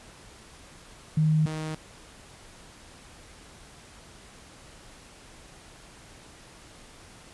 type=tone pair in turn; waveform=sine / sawtooth; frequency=155.56 / 156.34 Hz; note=D#3 / D#3; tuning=0 / +9 cents; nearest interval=unison; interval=9 cents; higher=second; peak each=-19 / -27 dBFS; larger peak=first; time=1.17-1.46 / 1.46-1.75 s; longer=neither; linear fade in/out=5 ms; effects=pink hiss -50 dBFS RMS until 7.33 s + resampled to 24000 Hz